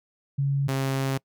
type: tone pair in turn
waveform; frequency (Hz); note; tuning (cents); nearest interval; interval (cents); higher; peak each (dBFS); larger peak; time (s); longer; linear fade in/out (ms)
sine / sawtooth; 139.2 / 134.77; C#3 / C#3; +8 / -48; minor second; 56; first; -21 / -20; second; 0.38-0.68 / 0.68-1.18; second; 10
effects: noise-tail reverb RT60 0.1 s tail -24 dB re dry